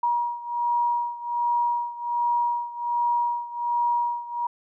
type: beating tone pair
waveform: sine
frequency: 954 / 955.3 Hz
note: A#5 / A#5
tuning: +40 / +42 cents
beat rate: 1.3 Hz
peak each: -24 / -27 dBFS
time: 0.03-4.47 s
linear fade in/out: 5 ms
effects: none